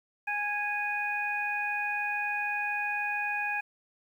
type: harmonic tone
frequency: 827 Hz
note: G#5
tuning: 8 cents flat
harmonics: 1 / 2 / 3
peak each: -34 / -33 / -32 dBFS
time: 0.27-3.61 s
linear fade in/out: 10 ms
effects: 10-bit